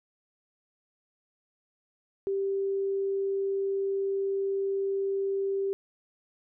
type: tone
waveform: sine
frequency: 392 Hz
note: G4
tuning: in tune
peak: -26 dBFS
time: 2.27-5.73 s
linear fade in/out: 0 ms
effects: none